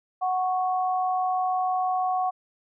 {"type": "tone pair together", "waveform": "sine", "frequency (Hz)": [740, 1106.1], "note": ["F#5", "C#6"], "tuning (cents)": [0, -4], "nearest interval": "perfect fifth", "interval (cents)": 696, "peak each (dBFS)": [-23, -30], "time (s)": [0.21, 2.31], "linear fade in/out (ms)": 20, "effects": []}